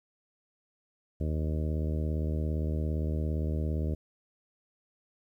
harmonic tone, 77.5 Hz, D#2, 6 cents flat, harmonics 1 / 2 / 3 / 4 / 5 / 6 / 7 / 8, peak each -29 / -35 / -39 / -41 / -43 / -45 / -46 / -47 dBFS, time 1.2-3.95 s, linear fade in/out 10 ms, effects 11-bit

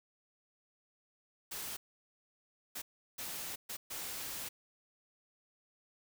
white noise bursts at uneven times, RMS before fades -42 dBFS, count 5, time 1.51-1.77 / 2.75-2.82 / 3.18-3.56 / 3.69-3.77 / 3.9-4.49 s, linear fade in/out 10 ms, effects none

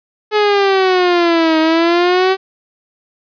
sawtooth exponential two-way sweep, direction down then up, 427.4 to 315.3 to 384.6 Hz, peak -6 dBFS, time 0.31-2.37 s, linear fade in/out 50 ms, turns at 1.59 s, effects resampled to 11025 Hz + 8-bit

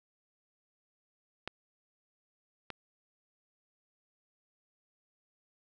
clicks, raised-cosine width 0.3 ms, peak -20 / -23 dBFS, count 2, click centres 1.476 / 2.703 s, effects none

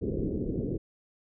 white low-pass noise, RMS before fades -31 dBFS, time 0.01-0.78 s, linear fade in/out 20 ms, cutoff 450 Hz, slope 48 dB/octave, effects none

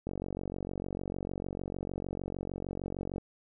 click train, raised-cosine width 2 ms, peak -23 dBFS, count 146, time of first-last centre 0.07-3.182 s, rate 46.6 Hz, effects none

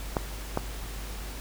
clicks, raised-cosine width 1 ms, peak -11 dBFS, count 2, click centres 0.168 / 0.574 s, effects added 50 Hz sine -36 dBFS peak until 1.4 s + pink hiss -42 dBFS RMS until 1.4 s

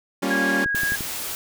sawtooth chord, G half-diminished seventh, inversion none, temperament equal with one note detuned, 196 / 233.1 / 277.2 / 353.3 Hz, G3 / Bb3 / Db4 / F4, 0 / 0 / 0 / +20 cents, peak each -23 / -26 / -21 / -26 dBFS, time 0.22-0.65 s, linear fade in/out 10 ms
sine tone, 1645 Hz, G#6, 17 cents flat, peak -21 dBFS, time 0.3-0.96 s, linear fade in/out 10 ms
click train, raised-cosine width 3 ms, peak -19 dBFS, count 5, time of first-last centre 0.66-1.008 s, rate 11.5 Hz
white noise, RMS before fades -30 dBFS, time 0.75-1.35 s, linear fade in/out 0 ms
effects none

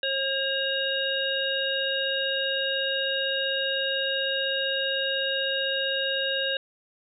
harmonic tone with a mistuned harmonic, 539 Hz, C#5, 49 cents flat, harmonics 1 / 3 / 5 / 7, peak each -30 / -30 / -30 / -30 dBFS, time 0.03-6.57 s, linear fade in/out 2 ms, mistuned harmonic 5, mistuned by +89 cents, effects none

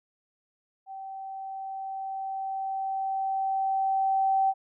sine tone with level ramp, 773 Hz, G5, 24 cents flat, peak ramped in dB -37 to -20 dBFS, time 0.86-4.54 s, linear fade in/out 50 ms, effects none

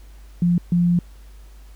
sine tone bursts at uneven times, 174.2 Hz, F3, 4 cents flat, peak -14 dBFS, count 2, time 0.42-0.58 / 0.72-0.99 s, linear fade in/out 2 ms, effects added 50 Hz sine -40 dBFS peak until 1.75 s + pink hiss -55 dBFS RMS until 1.75 s

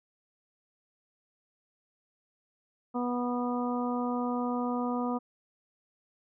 harmonic tone, 244.8 Hz, B3, 15 cents flat, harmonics 1 / 2 / 3 / 4 / 5, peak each -30 / -36 / -37 / -38 / -39 dBFS, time 2.94-5.19 s, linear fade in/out 20 ms, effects none

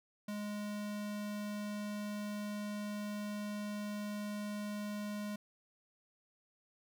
square tone, 207.7 Hz, G#3, in tune, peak -39 dBFS, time 0.28-5.36 s, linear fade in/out 5 ms, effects none

